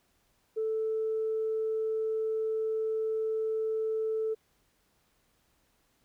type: tone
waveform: sine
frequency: 440 Hz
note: A4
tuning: in tune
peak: -27 dBFS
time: 0.56-4.35 s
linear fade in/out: 20 ms
effects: tanh soft clip ceiling -23 dBFS + pink hiss -71 dBFS RMS until 6.04 s